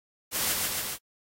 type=noise with echo; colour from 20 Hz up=white; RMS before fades=-28 dBFS; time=0.31-0.56 s; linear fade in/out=50 ms; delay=140 ms; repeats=3; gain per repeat=-2 dB; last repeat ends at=0.98 s; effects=AAC 48 kbps